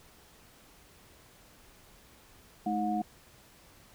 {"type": "tone cluster", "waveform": "sine", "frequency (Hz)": [212.9, 315.5, 724], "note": ["G#3", "D#4", "F#5"], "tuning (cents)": [43, 24, -38], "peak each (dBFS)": [-32, -35, -31], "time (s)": [2.66, 3.02], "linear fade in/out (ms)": 5, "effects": ["pink hiss -58 dBFS RMS until 3.94 s"]}